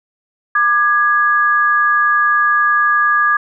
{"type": "tone pair together", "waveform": "sine", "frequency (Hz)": [1196, 1664.7], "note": ["D6", "G#6"], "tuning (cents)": [31, 4], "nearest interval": "tritone", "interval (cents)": 573, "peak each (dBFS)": -13, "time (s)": [0.55, 3.37], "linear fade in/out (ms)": 5, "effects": []}